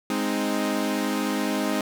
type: chord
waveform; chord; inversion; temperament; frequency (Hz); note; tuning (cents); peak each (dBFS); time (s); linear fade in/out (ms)
sawtooth; Ab major; none; equal; 207.7 / 261.6 / 311.1; Ab3 / C4 / Eb4; 0 / 0 / 0; -24; 0.1-1.81; 2
effects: none